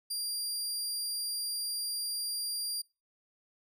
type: tone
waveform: 25% pulse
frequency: 4778 Hz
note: D8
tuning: 29 cents sharp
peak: -28 dBFS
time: 0.1-2.82 s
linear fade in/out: 10 ms
effects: noise-tail reverb RT60 0.3 s tail -25 dB re dry